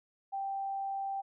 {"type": "tone", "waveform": "sine", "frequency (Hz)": 784, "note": "G5", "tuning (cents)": 0, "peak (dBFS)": -33, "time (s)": [0.32, 1.22], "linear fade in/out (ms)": 20, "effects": []}